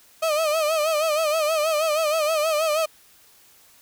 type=tone with vibrato; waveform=35% pulse; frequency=622.3 Hz; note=D#5; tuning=in tune; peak=-18 dBFS; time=0.22-2.86 s; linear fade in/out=10 ms; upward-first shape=sine; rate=6.3 Hz; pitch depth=87 cents each way; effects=white hiss -54 dBFS RMS until 3.81 s